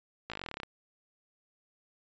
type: slowing click train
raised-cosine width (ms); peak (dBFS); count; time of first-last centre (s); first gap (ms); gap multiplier
0.3; -22; 15; 0.3-0.633; 17; 1.05
effects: resampled to 16000 Hz